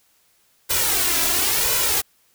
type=noise with flanger; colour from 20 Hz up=white; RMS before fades=-20 dBFS; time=0.69-2.02 s; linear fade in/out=20 ms; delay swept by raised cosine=2 to 3 ms; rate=0.96 Hz; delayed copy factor=+0.7; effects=white hiss -61 dBFS RMS until 2.34 s